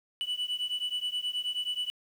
sine beating tone pair, 2960 / 2969.4 Hz, F#7 / F#7, 0 / +6 cents, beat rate 9.4 Hz, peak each -31 dBFS, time 0.21-1.9 s, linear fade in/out 0 ms, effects tanh soft clip ceiling -27 dBFS + 9-bit

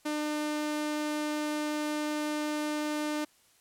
sawtooth tone, 300.9 Hz, D4, 42 cents sharp, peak -26 dBFS, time 0.05-3.25 s, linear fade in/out 10 ms, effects white hiss -64 dBFS RMS until 3.6 s + low-pass 12000 Hz 12 dB/octave

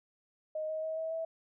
sine tone with pitch steps, 622.3 / 629.5 / 636.8 / 644.2 / 651.7 Hz, D#5 / D#5 / D#5 / E5 / E5, 0 / +20 / +40 / -40 / -20 cents, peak -33 dBFS, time 0.55-1.25 s, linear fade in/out 5 ms, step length 140 ms, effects none

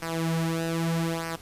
sawtooth tone with flanger, 164.81 Hz, E3, in tune, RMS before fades -28 dBFS, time 0.02-1.36 s, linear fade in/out 5 ms, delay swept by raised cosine 0.27 to 5.17 ms, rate 0.8 Hz, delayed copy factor -0.75, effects pink hiss -49 dBFS RMS until 1.41 s + resampled to 32000 Hz

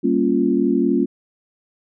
sine chord, G half-diminished seventh, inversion none, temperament equal, 196 / 233.1 / 277.2 / 349.2 Hz, G3 / Bb3 / Db4 / F4, 0 / 0 / 0 / 0 cents, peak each -23 / -20 / -19 / -20 dBFS, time 0.03-1.06 s, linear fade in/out 20 ms, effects none

